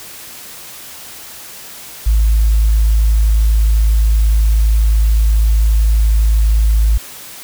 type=tone; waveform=sine; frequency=53.9 Hz; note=A1; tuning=35 cents flat; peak=-7 dBFS; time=2.06-6.98 s; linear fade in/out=10 ms; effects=tanh soft clip ceiling -4 dBFS + white hiss -33 dBFS RMS until 7.43 s